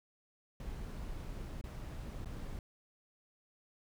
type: noise with dropouts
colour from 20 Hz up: brown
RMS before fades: -43 dBFS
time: 0.6-2.59 s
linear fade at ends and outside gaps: 2 ms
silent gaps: 1.613-1.639 / 2.247-2.257 s
effects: none